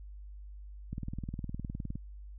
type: click train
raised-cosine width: 5 ms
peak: -25 dBFS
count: 21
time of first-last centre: 0.93-1.956 s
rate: 19.5 Hz
effects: added 50 Hz sine -44 dBFS peak until 2.38 s